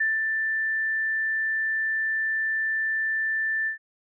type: tone with ADSR envelope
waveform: sine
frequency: 1770 Hz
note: A6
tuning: 10 cents sharp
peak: -20 dBFS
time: 0-3.78 s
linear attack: 8 ms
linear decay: 190 ms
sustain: -3 dB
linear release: 110 ms
effects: none